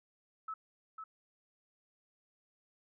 sine tone with echo, 1300 Hz, E6, 24 cents flat, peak -38 dBFS, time 0.48-0.54 s, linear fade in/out 5 ms, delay 500 ms, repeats 1, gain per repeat -5 dB, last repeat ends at 1.04 s, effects none

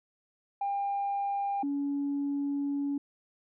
sine tone pair in turn, 800 / 282.8 Hz, G5 / C#4, +35 / +35 cents, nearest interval octave + tritone, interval 1800 cents, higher first, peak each -27 dBFS, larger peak neither, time 0.61-1.63 / 1.63-2.98 s, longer second, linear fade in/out 5 ms, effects tanh soft clip ceiling -25 dBFS

